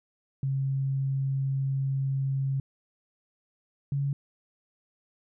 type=tone pair in turn; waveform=sine; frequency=135.6 / 139.98 Hz; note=C#3 / C#3; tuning=-38 / +17 cents; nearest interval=minor second; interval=55 cents; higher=second; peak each=-25 dBFS; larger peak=neither; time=0.43-2.6 / 3.92-4.13 s; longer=first; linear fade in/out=2 ms; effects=none

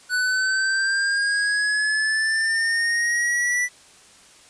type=exponential sweep; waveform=square; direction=up; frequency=1483 to 1975.5 Hz; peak=-20 dBFS; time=0.09-3.69 s; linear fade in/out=50 ms; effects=white hiss -50 dBFS RMS until 4.49 s + resampled to 22050 Hz

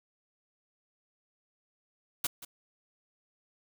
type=noise with echo; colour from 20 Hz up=white; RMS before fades=-30 dBFS; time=2.24-2.27 s; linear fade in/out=5 ms; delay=180 ms; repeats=1; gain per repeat=-15 dB; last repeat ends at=2.45 s; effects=none

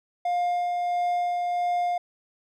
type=tone with tremolo; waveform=triangle; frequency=707 Hz; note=F5; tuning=21 cents sharp; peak=-20 dBFS; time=0.25-1.98 s; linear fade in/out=5 ms; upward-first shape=sine; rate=1.5 Hz; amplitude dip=25%; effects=none

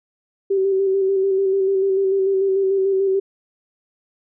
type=tone with vibrato; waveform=sine; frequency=386.9 Hz; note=G4; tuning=23 cents flat; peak=-15 dBFS; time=0.5-3.2 s; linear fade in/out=10 ms; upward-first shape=square; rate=6.8 Hz; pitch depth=25 cents each way; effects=none

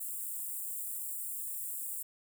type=high-pass noise; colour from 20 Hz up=white; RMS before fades=-39 dBFS; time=0-2.03 s; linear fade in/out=10 ms; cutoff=7500 Hz; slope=96 dB/octave; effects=none

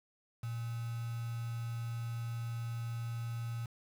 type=tone with quantisation; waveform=sine; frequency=116.54 Hz; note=A#2; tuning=in tune; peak=-36 dBFS; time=0.43-3.66 s; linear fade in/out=5 ms; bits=8; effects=none

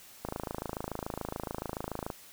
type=click train; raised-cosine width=1 ms; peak=-20 dBFS; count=51; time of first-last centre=0.25-2.102 s; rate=27 Hz; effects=white hiss -53 dBFS RMS until 2.32 s

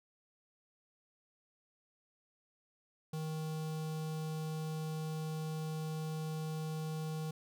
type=tone with notch filter; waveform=square; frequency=156.9 Hz; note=D#3; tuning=15 cents sharp; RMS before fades=-39 dBFS; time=3.13-7.31 s; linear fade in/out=5 ms; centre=1900 Hz; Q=1.4; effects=none

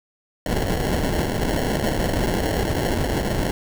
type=noise with sample-and-hold; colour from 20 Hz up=pink; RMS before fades=-22 dBFS; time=0.46-3.51 s; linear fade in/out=2 ms; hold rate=1225 Hz; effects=none

